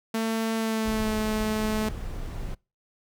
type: tone with pitch glide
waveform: sawtooth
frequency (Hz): 224.1 to 216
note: A3 to A3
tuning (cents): +32 to -32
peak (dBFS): -21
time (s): 0.14-1.89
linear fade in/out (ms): 5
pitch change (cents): -64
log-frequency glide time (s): 0.56-1.15
type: noise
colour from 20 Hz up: brown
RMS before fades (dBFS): -34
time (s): 0.85-2.55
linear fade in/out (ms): 10
effects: noise-tail reverb RT60 0.3 s tail -26 dB re dry